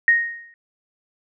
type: tone with exponential decay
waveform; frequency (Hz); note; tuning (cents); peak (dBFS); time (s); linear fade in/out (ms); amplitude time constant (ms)
sine; 1864.7; A#6; 0; -9; 0.08-0.54; 1; 100
effects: none